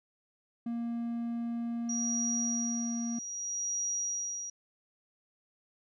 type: tone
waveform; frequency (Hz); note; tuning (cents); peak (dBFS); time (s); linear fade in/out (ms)
triangle; 234.2; A#3; +8; -30; 0.66-3.19; 5
type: tone with tremolo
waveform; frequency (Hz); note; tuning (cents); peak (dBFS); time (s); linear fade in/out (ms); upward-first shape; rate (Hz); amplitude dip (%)
sine; 5750; F8; +50; -30; 1.89-4.5; 5; sine; 0.63; 65
effects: none